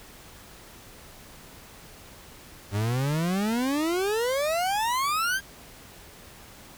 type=exponential sweep; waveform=40% pulse; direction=up; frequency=97.7 to 1630 Hz; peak=-23 dBFS; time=2.71-5.41 s; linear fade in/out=50 ms; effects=pink hiss -48 dBFS RMS until 6.77 s